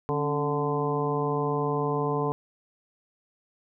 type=harmonic tone with a mistuned harmonic; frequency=146.83 Hz; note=D3; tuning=in tune; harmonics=1 / 2 / 3 / 4 / 5 / 6 / 7; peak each=-30 / -33 / -28 / -39 / -35 / -35 / -32 dBFS; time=0.09-2.32 s; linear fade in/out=0 ms; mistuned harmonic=2; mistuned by=-85 cents; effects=none